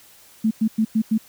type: tone bursts at uneven times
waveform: sine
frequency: 220 Hz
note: A3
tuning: in tune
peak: -15 dBFS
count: 5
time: 0.44-0.51 / 0.61-0.68 / 0.78-0.85 / 0.95-1.02 / 1.11-1.18 s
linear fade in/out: 10 ms
effects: white hiss -50 dBFS RMS until 1.28 s